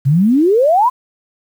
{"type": "exponential sweep", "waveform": "sine", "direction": "up", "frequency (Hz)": [127.7, 1046.5], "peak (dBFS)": -8, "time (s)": [0.05, 0.9], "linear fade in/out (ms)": 20, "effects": ["7-bit"]}